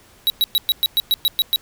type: tone bursts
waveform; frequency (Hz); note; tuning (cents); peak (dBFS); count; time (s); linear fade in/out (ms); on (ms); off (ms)
square; 3872; B7; -35; -14; 10; 0.27-1.56; 0; 30; 110
effects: pink hiss -50 dBFS RMS until 1.61 s

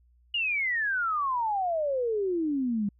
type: exponential sweep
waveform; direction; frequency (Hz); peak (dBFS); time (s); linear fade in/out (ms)
sine; down; 2900 to 196.8; -25; 0.34-2.89; 5
effects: added 60 Hz sine -59 dBFS peak until 2.99 s

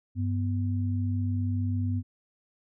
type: tone pair together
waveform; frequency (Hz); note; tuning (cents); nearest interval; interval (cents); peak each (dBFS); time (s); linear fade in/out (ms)
sine; 97.91 / 246.9; G2 / B3; -2 / 0; octave + major third; 1602; -26 / -32; 0.15-2.03; 50
effects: none

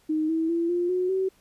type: tone with pitch steps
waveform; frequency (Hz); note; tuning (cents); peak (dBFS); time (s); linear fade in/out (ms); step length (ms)
sine; 311.1 / 323.7 / 336.9 / 350.6 / 364.9 / 379.7; D#4 / E4 / E4 / F4 / F#4 / F#4; 0 / -31 / +38 / +7 / -24 / +45; -22; 0.09-1.29; 10; 200
effects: pink hiss -62 dBFS RMS until 1.4 s + resampled to 32000 Hz

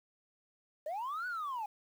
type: linear two-way sweep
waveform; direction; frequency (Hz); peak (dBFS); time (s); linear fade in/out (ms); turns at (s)
sine; up then down; 580 to 1500 to 807; -34; 0.86-1.66; 5; 1.27
effects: tanh soft clip ceiling -32 dBFS + 10-bit

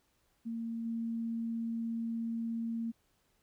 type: tone with level steps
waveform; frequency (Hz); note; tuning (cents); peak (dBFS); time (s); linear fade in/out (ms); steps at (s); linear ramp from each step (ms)
sine; 229.2; A#3; -29; -35 / -33; 0.45-2.92; 20; 0.85; 10
effects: pink hiss -74 dBFS RMS until 3.42 s

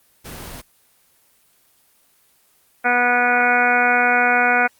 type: noise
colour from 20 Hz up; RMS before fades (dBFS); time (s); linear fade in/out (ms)
pink; -34; 0.24-0.62; 20
type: harmonic tone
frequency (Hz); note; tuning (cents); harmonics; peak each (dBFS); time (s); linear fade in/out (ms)
244.5; B3; -17; 1 / 2 / 3 / 4 / 5 / 6 / 7 / 8 / 9 / 10; -27 / -25 / -19 / -28 / -27 / -17 / -28 / -27 / -23 / -25; 2.84-4.68; 20
effects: white hiss -58 dBFS RMS until 4.79 s + Opus 24 kbps

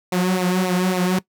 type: tone with flanger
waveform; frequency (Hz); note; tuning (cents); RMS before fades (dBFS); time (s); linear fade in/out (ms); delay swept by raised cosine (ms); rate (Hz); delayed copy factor
sawtooth; 182.9; F#3; -20; -19; 0.12-1.19; 5; 0.6 to 4.1; 3.6; -0.75
effects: noise-tail reverb RT60 0.1 s tail -20 dB re dry

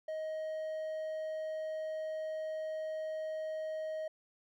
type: tone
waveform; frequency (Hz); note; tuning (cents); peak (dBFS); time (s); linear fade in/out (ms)
triangle; 628; D#5; +16; -34; 0.08-4.08; 5
effects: none

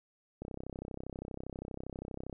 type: click train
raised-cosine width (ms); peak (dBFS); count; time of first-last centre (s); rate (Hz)
2; -27; 63; 0.42-2.328; 32.5
effects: none

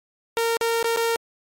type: tone with dropouts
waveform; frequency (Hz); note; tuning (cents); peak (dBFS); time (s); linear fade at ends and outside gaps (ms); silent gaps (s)
sawtooth; 460.6; A#4; -21; -16; 0.37-1.16; 0; 0.569-0.611 / 0.828-0.844 / 0.962-0.972
effects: MP3 64 kbps

